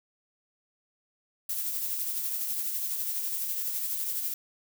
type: noise with tremolo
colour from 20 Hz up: violet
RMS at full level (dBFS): -30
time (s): 1.49-4.34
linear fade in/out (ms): 5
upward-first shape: triangle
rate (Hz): 12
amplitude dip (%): 40
effects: none